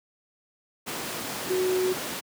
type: tone in noise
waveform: sine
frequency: 370 Hz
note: F#4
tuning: in tune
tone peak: -22 dBFS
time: 1.49-1.94 s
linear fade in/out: 20 ms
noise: pink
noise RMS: -32 dBFS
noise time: 0.86-2.21 s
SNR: +7 dB
effects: high-pass 200 Hz 12 dB/octave